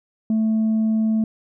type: tone with tanh clipping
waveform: sine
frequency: 220 Hz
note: A3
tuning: in tune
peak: -17 dBFS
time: 0.3-1.24 s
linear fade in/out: 2 ms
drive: 1 dB
effects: none